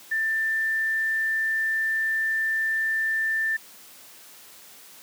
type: tone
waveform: sine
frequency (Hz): 1780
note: A6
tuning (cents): +20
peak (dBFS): -22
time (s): 0.11-3.57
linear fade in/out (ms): 10
effects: white hiss -48 dBFS RMS until 5.02 s + high-pass 150 Hz 12 dB/octave